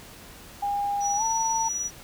sine tone with pitch glide, 810 to 898.8 Hz, G#5 to A5, -43 to +37 cents, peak -24 dBFS, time 0.62-1.69 s, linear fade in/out 10 ms, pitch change +180 cents, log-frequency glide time 1.16-1.23 s
sine tone with tremolo, 5850 Hz, F#8, 21 cents flat, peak -25 dBFS, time 1-1.91 s, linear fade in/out 50 ms, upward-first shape sine, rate 20 Hz, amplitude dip 40%
effects pink hiss -46 dBFS RMS until 2.03 s

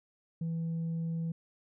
sine tone, 164.9 Hz, E3, 1 cent sharp, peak -29 dBFS, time 0.41-1.32 s, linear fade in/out 5 ms, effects tanh soft clip ceiling -30 dBFS

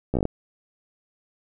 slowing click train, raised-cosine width 2 ms, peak -10 dBFS, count 7, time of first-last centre 0.14-0.254 s, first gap 14 ms, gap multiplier 1.12, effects none

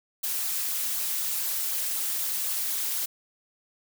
blue noise with flanger, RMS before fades -29 dBFS, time 0.23-3.06 s, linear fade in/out 10 ms, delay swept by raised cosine 0.35 to 5.35 ms, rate 4 Hz, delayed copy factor -0.75, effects none

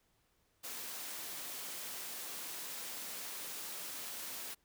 white high-pass noise, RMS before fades -44 dBFS, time 0.63-4.55 s, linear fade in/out 20 ms, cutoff 190 Hz, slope 12 dB/octave, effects pink hiss -75 dBFS RMS until 4.64 s

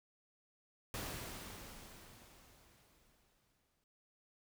pink noise with exponential decay, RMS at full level -42 dBFS, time 0.94-3.84 s, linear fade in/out 1 ms, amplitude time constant 630 ms, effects none

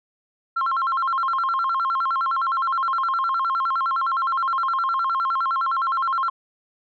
sine tone with vibrato, 1203 Hz, D6, 41 cents sharp, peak -18 dBFS, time 0.56-6.3 s, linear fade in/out 10 ms, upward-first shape square, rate 9.7 Hz, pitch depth 210 cents each way, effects tanh soft clip ceiling -17 dBFS

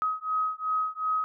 sine beating tone pair, 1265 / 1267.7 Hz, D#6 / D#6, +28 / +32 cents, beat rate 2.7 Hz, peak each -29 / -29 dBFS, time 0.02-1.24 s, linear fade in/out 0 ms, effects none

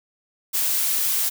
blue noise, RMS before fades -22 dBFS, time 0.53-1.3 s, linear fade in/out 20 ms, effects none

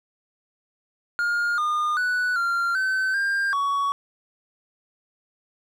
triangle tone with pitch steps, 1417 / 1216 / 1482 / 1385 / 1531 / 1597 / 1122 Hz, F6 / D#6 / F#6 / F6 / G6 / G6 / C#6, +25 / -40 / +2 / -15 / -41 / +32 / +21 cents, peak -19 dBFS, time 1.19-3.92 s, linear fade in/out 0 ms, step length 390 ms, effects none

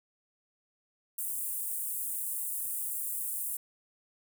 pink high-pass noise, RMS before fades -35 dBFS, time 1.18-3.57 s, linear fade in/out 5 ms, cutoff 8600 Hz, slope 48 dB/octave, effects none

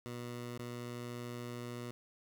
15% pulse tone with dropouts, 120.9 Hz, B2, 36 cents flat, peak -35 dBFS, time 0.06-1.91 s, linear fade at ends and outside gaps 0 ms, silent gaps 0.577-0.593 s, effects none

